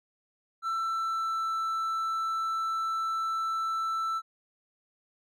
triangle tone with pitch glide, 1336 to 1326.8 Hz, E6 to E6, +23 to +11 cents, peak -26 dBFS, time 0.62-4.22 s, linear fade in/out 50 ms, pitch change -12 cents, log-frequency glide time 0.77-1.54 s, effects none

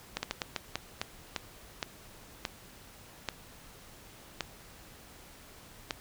slowing click train, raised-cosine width 0.2 ms, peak -14 dBFS, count 13, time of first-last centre 0.17-5.908 s, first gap 60 ms, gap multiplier 1.34, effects pink hiss -53 dBFS RMS until 6 s

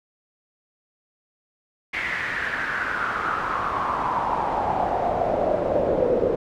brown noise with band-pass filter sweep, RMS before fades -24 dBFS, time 1.93-6.36 s, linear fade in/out 10 ms, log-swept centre 2100 to 460 Hz, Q 5.4, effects none

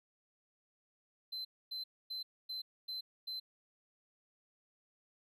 triangle tone bursts, 4070 Hz, C8, 49 cents flat, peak -38 dBFS, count 6, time 1.32-3.4 s, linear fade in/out 10 ms, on 130 ms, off 260 ms, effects none

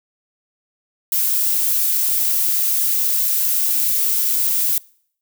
violet noise, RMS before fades -18 dBFS, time 1.12-4.78 s, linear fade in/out 2 ms, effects noise-tail reverb RT60 0.6 s tail -24 dB re dry

